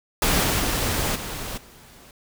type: noise with level steps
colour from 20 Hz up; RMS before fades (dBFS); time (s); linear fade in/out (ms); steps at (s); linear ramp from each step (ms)
pink; -20 / -22 / -24 / -32 / -48; 0.22-2.11; 2; 0.43 / 0.59 / 1.15 / 1.57; 10
effects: none